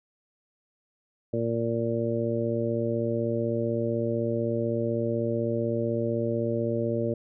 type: harmonic tone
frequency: 115.9 Hz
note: A#2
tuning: 10 cents flat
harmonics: 1 / 2 / 3 / 4 / 5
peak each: -31 / -31 / -31 / -31 / -31 dBFS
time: 1.33-7.14 s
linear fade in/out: 5 ms
effects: none